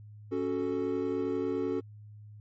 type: chord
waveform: triangle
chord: F# minor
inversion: second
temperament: equal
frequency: 277.2 / 370 / 440 Hz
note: C#4 / F#4 / A4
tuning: 0 / 0 / 0 cents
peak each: -31 dBFS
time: 0.31-1.81 s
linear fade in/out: 20 ms
effects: added 105 Hz sine -46 dBFS peak until 2.4 s + MP3 32 kbps